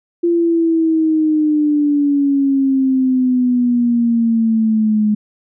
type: exponential sweep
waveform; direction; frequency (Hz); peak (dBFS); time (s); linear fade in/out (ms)
sine; down; 344.5 to 210; -11; 0.23-5.15; 10
effects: none